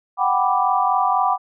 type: chord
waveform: sine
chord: G major seventh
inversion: third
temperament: equal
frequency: 740 / 784 / 987.8 / 1174.7 Hz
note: F#5 / G5 / B5 / D6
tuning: 0 / 0 / 0 / 0 cents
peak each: -21 dBFS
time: 0.17-1.38 s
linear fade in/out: 50 ms
effects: none